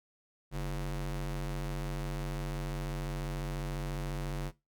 square ring-modulated tone, 93 Hz, F#2, 9 cents sharp, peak -31 dBFS, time 0.51-4.52 s, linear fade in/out 50 ms, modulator 50.1 Hz, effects noise-tail reverb RT60 0.2 s tail -17 dB re dry

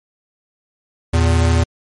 square tone pair together, 82.35 / 116.54 Hz, E2 / A#2, -1 / 0 cents, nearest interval tritone, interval 601 cents, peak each -13 / -19 dBFS, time 1.13-1.64 s, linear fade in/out 10 ms, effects MP3 48 kbps

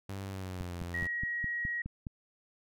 sawtooth tone with pitch glide, 97.6 to 86.95 Hz, G2 to F2, -7 to -7 cents, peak -34 dBFS, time 0.09-1.07 s, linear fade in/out 5 ms, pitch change -200 cents, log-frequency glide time 0.28-0.76 s
click train, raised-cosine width 5 ms, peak -26 dBFS, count 8, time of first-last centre 0.61-2.068 s, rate 4.8 Hz
sine tone, 1900 Hz, A#6, 33 cents sharp, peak -32 dBFS, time 0.94-1.82 s, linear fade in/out 5 ms
effects none

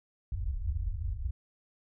white low-pass noise, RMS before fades -33 dBFS, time 0.32-1.31 s, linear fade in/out 5 ms, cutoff 100 Hz, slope 96 dB/octave, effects none

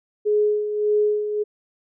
sine tone with tremolo, 420 Hz, G#4, 19 cents sharp, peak -15 dBFS, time 0.25-1.44 s, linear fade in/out 20 ms, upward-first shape sine, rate 1.7 Hz, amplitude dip 60%, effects none

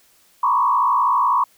sine tone with frequency modulation, 1046.5 Hz, C6, in tune, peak -14 dBFS, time 0.43-1.44 s, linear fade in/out 5 ms, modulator 56 Hz, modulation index 1.8, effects white hiss -56 dBFS RMS until 1.57 s

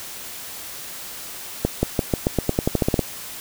accelerating click train, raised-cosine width 2 ms, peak -4 dBFS, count 14, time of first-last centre 1.65-2.992 s, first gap 180 ms, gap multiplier 0.9, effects white hiss -35 dBFS RMS until 3.4 s

